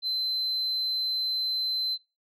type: tone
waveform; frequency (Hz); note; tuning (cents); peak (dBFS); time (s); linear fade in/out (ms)
sine; 4070; C8; -49; -24; 0.02-1.98; 50
effects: noise-tail reverb RT60 0.3 s tail -26 dB re dry + tanh soft clip ceiling -24 dBFS